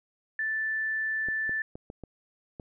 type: tone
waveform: sine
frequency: 1760 Hz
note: A6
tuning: in tune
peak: -27 dBFS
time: 0.39-1.62 s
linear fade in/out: 2 ms
type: clicks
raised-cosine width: 2 ms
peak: -27 dBFS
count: 6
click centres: 1.286 / 1.494 / 1.755 / 1.901 / 2.037 / 2.598 s
effects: none